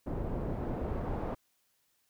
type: noise with low-pass filter sweep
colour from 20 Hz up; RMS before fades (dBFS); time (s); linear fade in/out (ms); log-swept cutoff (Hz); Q
pink; -35; 0.06-1.35; 10; 540 to 810; 0.86
effects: white hiss -74 dBFS RMS until 2.09 s